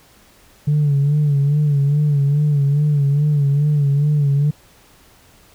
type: tone with vibrato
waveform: sine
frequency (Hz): 144.8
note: D3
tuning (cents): -24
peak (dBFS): -11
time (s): 0.67-4.51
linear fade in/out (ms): 10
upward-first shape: sine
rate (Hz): 2.4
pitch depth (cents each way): 65
effects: tanh soft clip ceiling -10 dBFS + pink hiss -50 dBFS RMS until 5.54 s